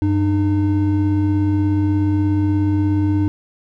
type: tone pair together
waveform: triangle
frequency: 95.6 / 303.5 Hz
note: G2 / D#4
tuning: -43 / -43 cents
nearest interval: octave + minor sixth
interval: 2000 cents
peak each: -15 dBFS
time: 0.02-3.28 s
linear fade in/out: 0 ms
effects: none

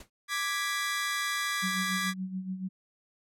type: noise with exponential decay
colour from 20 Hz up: pink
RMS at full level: -42 dBFS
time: 0-0.1 s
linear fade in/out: 5 ms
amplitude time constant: 21 ms
type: chord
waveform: sawtooth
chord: G# diminished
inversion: second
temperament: equal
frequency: 1174.7 / 1661.2 / 1975.5 Hz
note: D6 / G#6 / B6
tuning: 0 / 0 / 0 cents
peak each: -30 dBFS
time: 0.28-2.14 s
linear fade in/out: 50 ms
type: tone with tremolo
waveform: sine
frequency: 187.3 Hz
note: F#3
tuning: 21 cents sharp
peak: -30 dBFS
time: 1.62-2.69 s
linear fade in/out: 20 ms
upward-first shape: sine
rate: 7 Hz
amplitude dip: 65%
effects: low-pass 12000 Hz 12 dB/octave

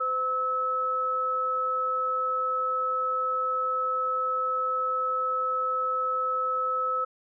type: tone pair together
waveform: sine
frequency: 511.6 / 1298 Hz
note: C5 / E6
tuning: -39 / -27 cents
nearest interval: octave + major third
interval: 1612 cents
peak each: -33 / -25 dBFS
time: 0-7.05 s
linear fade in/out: 10 ms
effects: none

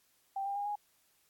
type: tone with pitch steps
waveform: sine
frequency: 784 / 798.2 / 812.6 / 827.3 Hz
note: G5 / G5 / G#5 / G#5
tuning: 0 / +31 / -38 / -7 cents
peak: -33 dBFS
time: 0.36-0.756 s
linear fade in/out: 5 ms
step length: 99 ms
effects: white hiss -71 dBFS RMS until 1.29 s + AAC 64 kbps

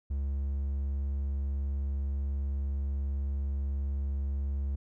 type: tone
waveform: triangle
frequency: 69.3 Hz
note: C#2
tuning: in tune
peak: -27 dBFS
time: 0.1-4.76 s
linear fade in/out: 10 ms
effects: none

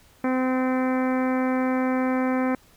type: harmonic tone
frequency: 257.5 Hz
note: C4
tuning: 28 cents flat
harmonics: 1 / 2 / 3 / 4 / 5 / 6 / 7 / 8 / 9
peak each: -22 / -28 / -32 / -34 / -36 / -38 / -39 / -40 / -41 dBFS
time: 0.24-2.55 s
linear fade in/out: 2 ms
effects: pink hiss -56 dBFS RMS until 2.76 s

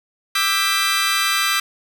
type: chord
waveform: 20% pulse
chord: E minor seventh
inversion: third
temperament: just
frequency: 1186.7 / 1318.5 / 1582.2 / 1977.8 Hz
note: D6 / E6 / G6 / B6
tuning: +18 / 0 / +16 / +2 cents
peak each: -18 dBFS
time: 0.35-1.6 s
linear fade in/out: 5 ms
effects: none

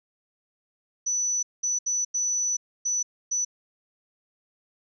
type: tone bursts at uneven times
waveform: sine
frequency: 5960 Hz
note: F#8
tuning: 12 cents sharp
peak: -23 dBFS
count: 6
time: 1.06-1.43 / 1.63-1.79 / 1.86-2.05 / 2.14-2.57 / 2.85-3.03 / 3.31-3.45 s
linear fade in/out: 10 ms
effects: none

